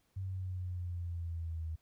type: exponential sweep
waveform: sine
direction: down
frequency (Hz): 95.9 to 79.5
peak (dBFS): -36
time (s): 0.16-1.76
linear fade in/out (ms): 10
effects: pink hiss -75 dBFS RMS until 1.81 s